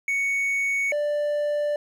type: tone pair in turn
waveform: triangle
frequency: 2225 / 589.3 Hz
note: C#7 / D5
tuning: +6 / +6 cents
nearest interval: octave + major seventh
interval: 2300 cents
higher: first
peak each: -20 / -20 dBFS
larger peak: neither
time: 0.08-0.92 / 0.92-1.76 s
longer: neither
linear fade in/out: 2 ms
effects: 10-bit